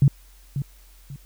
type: tone with echo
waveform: sine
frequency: 138.59 Hz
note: C#3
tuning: in tune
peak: -11 dBFS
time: 0.02-0.08 s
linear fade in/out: 2 ms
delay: 540 ms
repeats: 2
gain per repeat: -11 dB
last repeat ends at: 1.16 s
effects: added 45 Hz sine -48 dBFS peak until 1.25 s + white hiss -56 dBFS RMS until 1.25 s